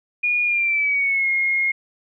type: tone with pitch glide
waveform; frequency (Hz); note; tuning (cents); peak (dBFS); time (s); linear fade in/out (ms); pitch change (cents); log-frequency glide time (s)
sine; 2439 to 2148; D#7 to C7; -35 to +45; -17; 0.23-1.72; 10; -220; 0.44-1.29
effects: none